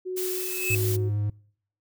sine tone with tremolo, 369.1 Hz, F#4, 4 cents flat, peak -27 dBFS, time 0.05-1.1 s, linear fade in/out 20 ms, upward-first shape sine, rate 1.5 Hz, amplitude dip 60%
blue noise, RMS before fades -32 dBFS, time 0.16-0.97 s, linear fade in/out 20 ms
square tone with exponential growth, 2598 Hz, E7, 26 cents flat, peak -22 dBFS, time 0.24-0.75 s, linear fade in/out 2 ms, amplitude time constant 110 ms
triangle tone with vibrato, 103.83 Hz, G#2, in tune, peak -22 dBFS, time 0.7-1.3 s, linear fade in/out 5 ms, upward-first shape sine, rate 11 Hz, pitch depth 10 cents each way
effects noise-tail reverb RT60 0.6 s tail -25 dB re dry

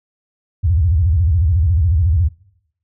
sine tone with vibrato, 82.41 Hz, E2, in tune, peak -11 dBFS, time 0.63-2.29 s, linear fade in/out 20 ms, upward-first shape square, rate 14 Hz, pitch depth 220 cents each way, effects noise-tail reverb RT60 0.8 s tail -24 dB re dry

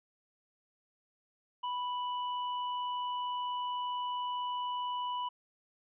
triangle tone with hard clipping, 987.8 Hz, B5, in tune, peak -35 dBFS, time 1.63-5.29 s, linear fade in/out 10 ms, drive 15 dB, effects resampled to 8000 Hz

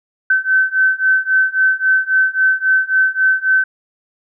sine beating tone pair, 1531 / 1534.7 Hz, G6 / G6, -41 / -37 cents, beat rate 3.7 Hz, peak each -15 / -14 dBFS, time 0.3-3.64 s, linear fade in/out 5 ms, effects none

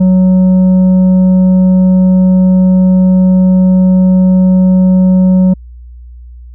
triangle tone with tanh clipping, 185.2 Hz, F#3, 2 cents sharp, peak -5 dBFS, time 0-5.54 s, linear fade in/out 10 ms, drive 10 dB, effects added 60 Hz sine -28 dBFS peak until 6.54 s

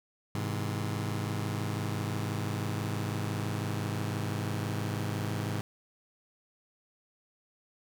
sawtooth chord, Ab augmented, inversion none, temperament just, 103.83 / 129.78 / 162.23 Hz, Ab2 / C3 / E3, 0 / -14 / -27 cents, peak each -29 / -33 / -34 dBFS, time 0.35-5.61 s, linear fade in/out 0 ms, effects none

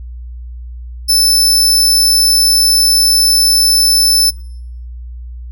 sawtooth tone, 5274 Hz, E8, in tune, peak -5 dBFS, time 1.08-4.31 s, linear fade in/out 20 ms, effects noise-tail reverb RT60 0.8 s tail -26 dB re dry + added 60 Hz sine -25 dBFS peak until 5.51 s

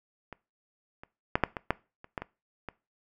clicks, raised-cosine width 0.5 ms, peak -26 / -29 / -8 / -6 / -18 / -9 / -30 / -17 / -21 / -22 dBFS, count 10, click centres 0.327 / 1.035 / 1.355 / 1.437 / 1.568 / 1.706 / 2.044 / 2.178 / 2.22 / 2.687 s, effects noise-tail reverb RT60 0.3 s tail -21 dB re dry

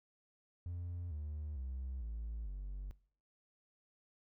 triangle tone with pitch steps, 87.5 / 75.3 / 64.8 / 55.76 / 47.99 Hz, F2 / D2 / C2 / A1 / G1, +4 / +44 / -16 / +24 / -36 cents, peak -37 dBFS, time 0.66-2.91 s, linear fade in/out 0 ms, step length 450 ms, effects noise-tail reverb RT60 0.5 s tail -21 dB re dry + tanh soft clip ceiling -34 dBFS

